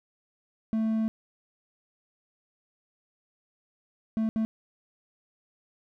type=tone bursts at uneven times; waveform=triangle; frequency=221.2 Hz; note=A3; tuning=9 cents sharp; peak=-22 dBFS; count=3; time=0.73-1.08 / 4.17-4.29 / 4.36-4.45 s; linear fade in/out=0 ms; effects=none